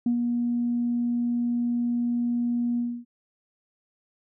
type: tone with ADSR envelope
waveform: sine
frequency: 239.4 Hz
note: A#3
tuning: 46 cents sharp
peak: -18 dBFS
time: 0.06-3.05 s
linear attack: 4 ms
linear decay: 98 ms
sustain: -4 dB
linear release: 270 ms
effects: tanh soft clip ceiling -16 dBFS